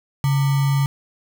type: tone with sample-and-hold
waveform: sine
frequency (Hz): 138.9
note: C#3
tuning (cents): +4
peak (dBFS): -15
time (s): 0.24-0.86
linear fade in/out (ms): 0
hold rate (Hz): 1050
effects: none